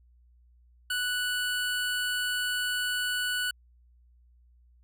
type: tone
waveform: 25% pulse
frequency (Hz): 1480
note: F#6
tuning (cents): 0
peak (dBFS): -24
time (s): 0.9-3.51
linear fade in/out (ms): 5
effects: added 60 Hz sine -57 dBFS peak until 4.83 s